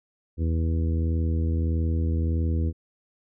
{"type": "harmonic tone", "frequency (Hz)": 81.6, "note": "E2", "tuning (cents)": -17, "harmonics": [1, 2, 3, 4, 5, 6], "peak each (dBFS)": [-22, -33, -33, -35, -42, -41], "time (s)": [0.37, 2.73], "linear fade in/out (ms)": 50, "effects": []}